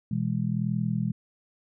sine chord, E major, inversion second, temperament just, 123.61 / 164.81 / 206 Hz, B2 / E3 / G#3, +2 / 0 / -14 cents, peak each -29 dBFS, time 0.11-1.12 s, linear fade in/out 5 ms, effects none

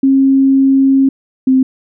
sine tone pair in turn, 270 / 261.3 Hz, C#4 / C4, -45 / -2 cents, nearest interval minor second, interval 57 cents, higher first, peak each -6 dBFS, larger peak neither, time 0.03-1.09 / 1.47-1.63 s, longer first, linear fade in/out 5 ms, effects none

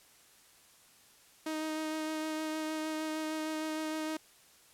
sawtooth tone with vibrato, 312.5 Hz, D#4, 8 cents sharp, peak -30 dBFS, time 1.46-4.17 s, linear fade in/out 5 ms, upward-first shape sine, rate 6.5 Hz, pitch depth 13 cents each way, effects white hiss -61 dBFS RMS until 4.73 s + low-pass 12000 Hz 12 dB/octave

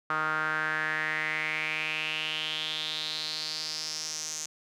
sawtooth tone with band-pass filter sweep, 155.56 Hz, D#3, in tune, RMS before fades -32 dBFS, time 0.1-4.46 s, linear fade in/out 2 ms, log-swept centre 1300 to 6500 Hz, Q 5.4, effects none

